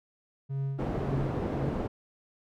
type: tone with tremolo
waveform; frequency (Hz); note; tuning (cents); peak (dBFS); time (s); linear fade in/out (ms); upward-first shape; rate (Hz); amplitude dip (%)
triangle; 136.8; C#3; -23; -26; 0.49-1.71; 20; sine; 1.8; 95
type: low-pass noise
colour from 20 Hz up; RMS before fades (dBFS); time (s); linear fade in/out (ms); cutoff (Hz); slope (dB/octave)
white; -32; 0.78-1.88; 20; 430; 12
effects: none